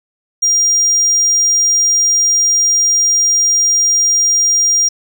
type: tone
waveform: triangle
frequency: 5700 Hz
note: F8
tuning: 34 cents sharp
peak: -8 dBFS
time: 0.42-4.89 s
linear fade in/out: 10 ms
effects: none